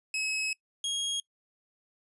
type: tone pair in turn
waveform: sawtooth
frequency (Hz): 2566 / 3275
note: E7 / G#7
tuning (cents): -47 / -25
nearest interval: major third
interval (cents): 422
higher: second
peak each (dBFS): -26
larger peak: neither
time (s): 0.14-0.53 / 0.84-1.2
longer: first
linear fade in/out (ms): 2
effects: noise-tail reverb RT60 0.1 s tail -24 dB re dry + resampled to 24000 Hz